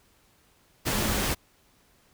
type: tone in noise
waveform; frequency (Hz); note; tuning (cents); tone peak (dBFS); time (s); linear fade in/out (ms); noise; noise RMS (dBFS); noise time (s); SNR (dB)
sine; 211.7; G#3; +33; -35; 0.93-1.23; 20; pink; -27; 0.85-1.35; -11
effects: pink hiss -63 dBFS RMS until 2.13 s